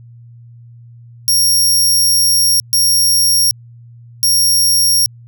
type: tone bursts at uneven times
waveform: 20% pulse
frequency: 5580 Hz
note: F8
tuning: 2 cents flat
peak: -4 dBFS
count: 3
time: 1.28-2.6 / 2.73-3.51 / 4.23-5.06 s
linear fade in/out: 0 ms
effects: added 118 Hz sine -36 dBFS peak until 5.27 s